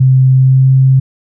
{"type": "tone with pitch glide", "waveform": "sine", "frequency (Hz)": [130.81, 132.48], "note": ["C3", "C3"], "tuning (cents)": [0, 22], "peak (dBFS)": -4, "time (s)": [0, 1], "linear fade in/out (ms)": 10, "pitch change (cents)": 22, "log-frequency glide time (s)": [0.33, 0.71], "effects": []}